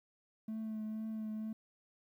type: tone with vibrato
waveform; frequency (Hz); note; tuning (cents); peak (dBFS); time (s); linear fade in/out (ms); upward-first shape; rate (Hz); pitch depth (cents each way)
triangle; 218.2; A3; -14; -35; 0.48-1.53; 5; triangle; 2.1; 23
effects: tanh soft clip ceiling -32 dBFS + 12-bit